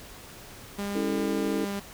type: tone with pitch glide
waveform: sawtooth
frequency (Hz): 201.6 to 200.2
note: G3 to G3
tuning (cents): +49 to +37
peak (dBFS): -26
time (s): 0.78-1.8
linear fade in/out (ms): 10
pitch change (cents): -12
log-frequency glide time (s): 0.89-1.64
type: chord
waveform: sine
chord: A major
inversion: first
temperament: equal with one note detuned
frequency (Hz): 277.2 / 329.6 / 442.3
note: C#4 / E4 / A4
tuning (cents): 0 / 0 / +9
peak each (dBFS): -31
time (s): 0.95-1.65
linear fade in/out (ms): 5
effects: pink hiss -46 dBFS RMS until 1.93 s